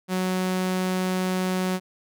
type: tone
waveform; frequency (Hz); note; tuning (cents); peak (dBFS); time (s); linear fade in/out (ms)
sawtooth; 185; F#3; 0; -19; 0.08-1.8; 50
effects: none